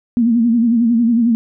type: tone with vibrato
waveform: sine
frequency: 233.1 Hz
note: A#3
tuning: in tune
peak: -10 dBFS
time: 0.17-1.35 s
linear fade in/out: 0 ms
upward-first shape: sine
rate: 11 Hz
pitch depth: 78 cents each way
effects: none